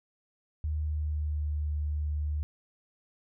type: tone with pitch glide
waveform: sine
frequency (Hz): 76.4 to 74.78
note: D#2 to D2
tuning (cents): -31 to +32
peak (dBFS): -28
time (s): 0.64-2.43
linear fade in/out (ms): 0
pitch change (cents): -37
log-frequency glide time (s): 0.8-1.53
effects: none